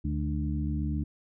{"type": "harmonic tone with a mistuned harmonic", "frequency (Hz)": 74.4, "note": "D2", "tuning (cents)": 23, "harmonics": [1, 2, 3, 4], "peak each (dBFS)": [-30, -33, -35, -36], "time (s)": [0.04, 1.04], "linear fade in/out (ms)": 10, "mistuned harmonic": 3, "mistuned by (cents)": -50, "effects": []}